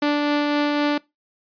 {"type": "tone with tremolo", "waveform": "sawtooth", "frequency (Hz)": 292.9, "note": "D4", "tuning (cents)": -5, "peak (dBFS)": -13, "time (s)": [0.02, 0.98], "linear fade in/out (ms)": 5, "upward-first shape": "triangle", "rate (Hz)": 3.9, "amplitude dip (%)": 25, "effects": ["noise-tail reverb RT60 0.2 s tail -22 dB re dry", "resampled to 11025 Hz"]}